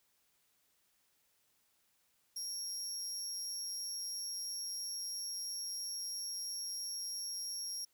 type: tone with amplitude modulation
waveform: 30% pulse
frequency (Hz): 5588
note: F8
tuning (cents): 0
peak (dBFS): -32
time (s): 2.36-7.85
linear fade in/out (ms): 5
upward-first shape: sine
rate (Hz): 191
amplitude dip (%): 65
effects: white hiss -75 dBFS RMS until 7.93 s